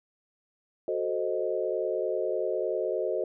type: chord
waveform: sine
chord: F# diminished seventh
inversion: none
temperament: equal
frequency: 370 / 440 / 523.3 / 622.3 Hz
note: F#4 / A4 / C5 / Eb5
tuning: 0 / 0 / 0 / 0 cents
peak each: -32 dBFS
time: 0.88-3.24 s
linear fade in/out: 2 ms
effects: none